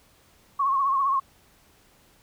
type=tone with vibrato; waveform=sine; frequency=1093 Hz; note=C#6; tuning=25 cents flat; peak=-20 dBFS; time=0.59-1.2 s; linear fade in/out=10 ms; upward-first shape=triangle; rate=15 Hz; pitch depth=75 cents each way; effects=pink hiss -59 dBFS RMS until 2.22 s